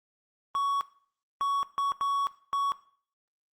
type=tone bursts at uneven times; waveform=triangle; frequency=1118 Hz; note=C#6; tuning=14 cents sharp; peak=-23 dBFS; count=5; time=0.55-0.81 / 1.41-1.63 / 1.78-1.92 / 2.01-2.27 / 2.53-2.72 s; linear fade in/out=0 ms; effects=noise-tail reverb RT60 0.5 s tail -17 dB re dry + Opus 24 kbps